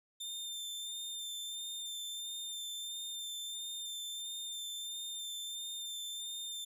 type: tone with vibrato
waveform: sawtooth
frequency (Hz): 3589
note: A7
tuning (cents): +34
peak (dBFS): -37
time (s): 0.2-6.65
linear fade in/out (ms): 10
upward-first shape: sine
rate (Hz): 1.5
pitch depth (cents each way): 20
effects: resampled to 32000 Hz